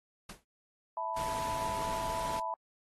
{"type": "noise with exponential decay", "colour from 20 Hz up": "pink", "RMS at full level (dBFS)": -41, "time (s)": [0.29, 0.44], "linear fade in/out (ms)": 5, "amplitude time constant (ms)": 32}
{"type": "chord", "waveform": "sine", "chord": "E suspended fourth", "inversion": "none", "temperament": "equal", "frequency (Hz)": [659.3, 880, 987.8], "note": ["E5", "A5", "B5"], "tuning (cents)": [0, 0, 0], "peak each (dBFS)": [-40, -38, -35], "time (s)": [0.97, 2.54], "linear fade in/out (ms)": 2}
{"type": "noise", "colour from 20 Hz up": "pink", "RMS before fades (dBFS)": -42, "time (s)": [1.16, 2.4], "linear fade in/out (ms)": 10}
{"effects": ["AAC 32 kbps"]}